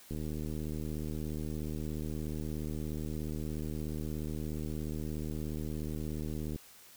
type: click train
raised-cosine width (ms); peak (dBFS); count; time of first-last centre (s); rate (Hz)
3; -26; 497; 0.11-6.56; 76.9
effects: white hiss -56 dBFS RMS until 6.96 s